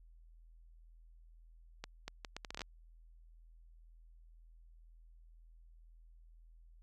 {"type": "accelerating click train", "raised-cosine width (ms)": 0.2, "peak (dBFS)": -25, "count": 11, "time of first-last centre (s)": [1.84, 2.617], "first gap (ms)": 240, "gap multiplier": 0.7, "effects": ["added 41 Hz sine -57 dBFS peak until 6.82 s"]}